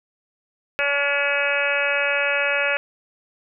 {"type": "harmonic tone", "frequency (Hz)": 284.3, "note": "C#4", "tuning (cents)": 44, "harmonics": [2, 3, 4, 5, 6, 7, 8, 9, 10], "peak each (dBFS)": [-25, -34, -35, -26, -26, -32, -27, -24, -35], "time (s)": [0.79, 2.77], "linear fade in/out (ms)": 0, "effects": []}